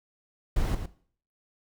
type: noise with echo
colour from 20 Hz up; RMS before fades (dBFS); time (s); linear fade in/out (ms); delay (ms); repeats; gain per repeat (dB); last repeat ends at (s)
brown; -25; 0.56-0.75; 5; 110; 1; -8; 0.86
effects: noise-tail reverb RT60 0.5 s tail -17 dB re dry